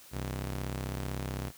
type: ring-modulated tone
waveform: sawtooth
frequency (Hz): 98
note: G2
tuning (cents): 0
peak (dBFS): -27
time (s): 0.11-1.52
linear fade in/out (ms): 50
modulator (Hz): 31.1
effects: white hiss -54 dBFS RMS until 1.57 s